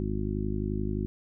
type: harmonic tone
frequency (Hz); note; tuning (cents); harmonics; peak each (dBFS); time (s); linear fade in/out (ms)
51.5; G#1; -14; 1 / 2 / 3 / 4 / 5 / 6 / 7; -33 / -34 / -38 / -34 / -38 / -39 / -36; 0-1.06; 0
effects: none